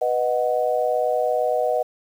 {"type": "chord", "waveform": "sine", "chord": "B major", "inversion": "none", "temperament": "equal", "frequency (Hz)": [493.9, 622.3, 740], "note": ["B4", "D#5", "F#5"], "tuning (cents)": [0, 0, 0], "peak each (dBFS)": [-23, -22, -24], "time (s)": [0.01, 1.83], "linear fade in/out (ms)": 10, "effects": ["8-bit"]}